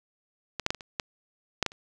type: clicks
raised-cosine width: 0.2 ms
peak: -14 / -7 / -9 / -24 / -25 / -11 / -7 / -9 / -30 dBFS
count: 9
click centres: 0.597 / 0.664 / 0.705 / 0.747 / 0.808 / 0.998 / 1.627 / 1.663 / 1.719 s
effects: none